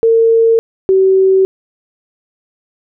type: tone pair in turn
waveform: sine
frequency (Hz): 454.8 / 381.4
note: A#4 / G4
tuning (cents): -43 / -47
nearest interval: minor third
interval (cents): 304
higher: first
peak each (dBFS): -6 / -6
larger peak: neither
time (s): 0.03-0.59 / 0.89-1.45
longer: neither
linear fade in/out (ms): 0
effects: none